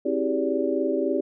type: tone cluster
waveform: sine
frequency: 267.4 / 324.8 / 383.9 / 407.4 / 577 Hz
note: C4 / E4 / G4 / G#4 / D5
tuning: +38 / -26 / -36 / -33 / -31 cents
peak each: -28 dBFS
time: 0.05-1.21 s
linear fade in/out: 10 ms
effects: none